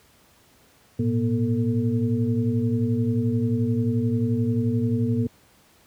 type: tone cluster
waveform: sine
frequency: 108.7 / 120.1 / 239.6 / 447.8 Hz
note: A2 / B2 / A#3 / A4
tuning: -21 / -48 / +48 / +30 cents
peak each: -25 / -26 / -23 / -31 dBFS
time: 0.99-5.27 s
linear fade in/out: 5 ms
effects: pink hiss -57 dBFS RMS until 5.86 s + high-pass 60 Hz 12 dB/octave